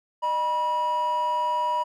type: tone pair together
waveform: triangle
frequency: 611 / 969.9 Hz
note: D#5 / B5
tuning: -32 / -32 cents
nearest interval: minor sixth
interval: 800 cents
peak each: -29 / -20 dBFS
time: 0.22-1.84 s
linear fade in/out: 20 ms
effects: tanh soft clip ceiling -16 dBFS